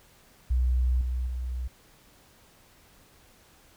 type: tone with level steps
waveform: sine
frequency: 62.4 Hz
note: B1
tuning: 19 cents sharp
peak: -21 / -26 / -29 dBFS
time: 0.5-1.68 s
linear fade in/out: 10 ms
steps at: 1.01 / 1.27 s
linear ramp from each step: 2 ms
effects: pink hiss -58 dBFS RMS until 3.76 s